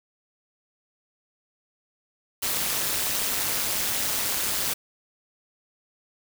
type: noise with amplitude modulation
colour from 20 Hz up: white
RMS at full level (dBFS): -23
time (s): 2.42-4.74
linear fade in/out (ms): 10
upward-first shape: sine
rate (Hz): 207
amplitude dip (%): 80
effects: none